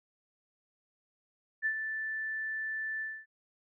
sine tone with ADSR envelope, 1760 Hz, A6, in tune, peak -26 dBFS, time 1.62-3.26 s, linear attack 38 ms, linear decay 74 ms, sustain -7 dB, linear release 250 ms, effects none

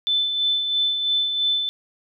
sine tone with tremolo, 3520 Hz, A7, in tune, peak -17 dBFS, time 0.07-1.69 s, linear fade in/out 0 ms, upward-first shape sine, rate 3 Hz, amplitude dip 45%, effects none

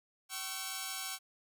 5% pulse tone cluster, 767 / 1105 / 1339 Hz, G5 / C#6 / E6, -38 / -6 / +27 cents, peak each -30 / -30 / -33 dBFS, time 0.29-1.19 s, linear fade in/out 50 ms, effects none

